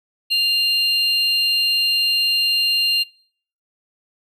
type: tone pair together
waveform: triangle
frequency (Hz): 2794 / 4186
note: F7 / C8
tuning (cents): 0 / 0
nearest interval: perfect fifth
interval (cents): 700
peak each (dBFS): -17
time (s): 0.3-3.04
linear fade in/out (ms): 20
effects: noise-tail reverb RT60 0.6 s tail -25 dB re dry